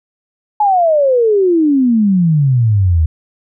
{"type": "exponential sweep", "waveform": "sine", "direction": "down", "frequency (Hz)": [858, 76.4], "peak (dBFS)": -8, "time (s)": [0.6, 3.06], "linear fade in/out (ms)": 5, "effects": []}